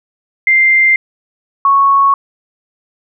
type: tone pair in turn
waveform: sine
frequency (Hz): 2093 / 1106.3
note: C7 / C#6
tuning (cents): 0 / -4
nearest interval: major seventh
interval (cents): 1104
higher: first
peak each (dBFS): -6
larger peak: neither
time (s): 0.47-0.96 / 1.65-2.14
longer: neither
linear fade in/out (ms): 2
effects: none

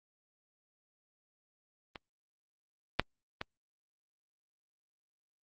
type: clicks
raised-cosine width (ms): 0.3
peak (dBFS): -26 / -9 / -20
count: 3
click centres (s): 1.958 / 2.996 / 3.414
effects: Opus 32 kbps

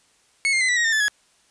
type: tone with pitch steps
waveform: 40% pulse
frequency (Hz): 2200 / 2116 / 2036 / 1958.8 / 1884.5 / 1812.9 / 1744.1 / 1677.9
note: C#7 / C7 / C7 / B6 / A#6 / A#6 / A6 / G#6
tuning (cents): -14 / +19 / -48 / -15 / +18 / -49 / -16 / +17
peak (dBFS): -17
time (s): 0.45-1.082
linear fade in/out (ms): 0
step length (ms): 79
effects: white hiss -60 dBFS RMS until 1.5 s + resampled to 22050 Hz

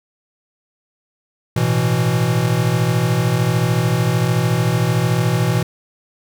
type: chord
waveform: square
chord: A suspended second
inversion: none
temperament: equal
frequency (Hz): 110 / 123.47 / 164.81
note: A2 / B2 / E3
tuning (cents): 0 / 0 / 0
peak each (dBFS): -23 / -18 / -20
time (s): 1.56-5.63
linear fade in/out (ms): 5
effects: none

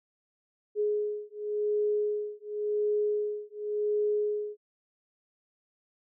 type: beating tone pair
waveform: sine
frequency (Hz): 418.4 / 419.31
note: G#4 / G#4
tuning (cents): +13 / +17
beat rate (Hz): 0.91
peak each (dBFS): -30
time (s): 0.75-4.57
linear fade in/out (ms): 50
effects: none

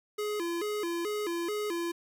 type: tone with vibrato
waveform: square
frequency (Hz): 378.2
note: F#4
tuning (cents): +38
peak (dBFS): -31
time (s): 0.18-1.92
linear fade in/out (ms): 10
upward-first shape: square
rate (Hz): 2.3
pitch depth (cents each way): 180
effects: 10-bit

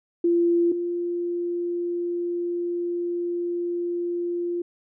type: tone pair in turn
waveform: sine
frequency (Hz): 343.2 / 347.8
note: F4 / F4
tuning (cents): -30 / -7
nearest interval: unison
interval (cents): 23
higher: second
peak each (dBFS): -17 / -24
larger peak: first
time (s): 0.24-0.72 / 0.72-4.62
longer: second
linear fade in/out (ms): 5
effects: none

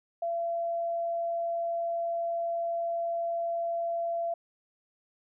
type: tone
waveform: sine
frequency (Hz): 678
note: E5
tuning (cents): +49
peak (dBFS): -28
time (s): 0.22-4.34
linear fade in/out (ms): 5
effects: none

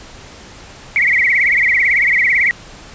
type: tone with vibrato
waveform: sine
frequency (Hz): 2093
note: C7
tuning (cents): 0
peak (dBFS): -10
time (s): 0.96-2.51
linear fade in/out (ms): 0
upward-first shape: triangle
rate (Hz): 18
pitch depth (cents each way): 200
effects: pink hiss -37 dBFS RMS until 2.94 s + resampled to 16000 Hz

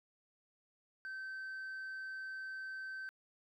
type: tone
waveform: sine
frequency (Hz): 1545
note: G6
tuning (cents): -26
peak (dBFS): -39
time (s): 1.05-3.09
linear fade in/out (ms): 0
effects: tanh soft clip ceiling -41 dBFS + 13-bit

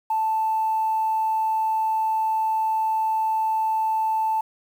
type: tone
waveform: sine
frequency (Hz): 880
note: A5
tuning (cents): 0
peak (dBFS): -19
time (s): 0.1-4.41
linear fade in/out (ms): 5
effects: tanh soft clip ceiling -15 dBFS + 8-bit

